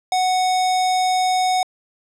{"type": "tone with notch filter", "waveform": "square", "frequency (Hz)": 740, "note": "F#5", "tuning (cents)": 0, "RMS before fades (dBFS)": -18, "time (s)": [0.12, 1.63], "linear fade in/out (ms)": 2, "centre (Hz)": 1500, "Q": 0.54, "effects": ["low-pass 7000 Hz 12 dB/octave"]}